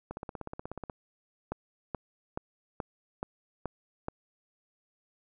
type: two click trains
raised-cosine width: 1 ms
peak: -24 / -19 dBFS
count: 14 / 7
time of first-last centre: 0.11-0.898 / 1.52-4.084 s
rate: 16.5 / 2.34 Hz
effects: none